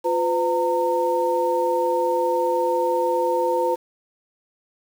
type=tone cluster; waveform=sine; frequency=351.7 / 506 / 915 Hz; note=F4 / B4 / A#5; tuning=+12 / +42 / -32 cents; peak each=-25 / -21 / -23 dBFS; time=0.04-3.76 s; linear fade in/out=20 ms; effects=7-bit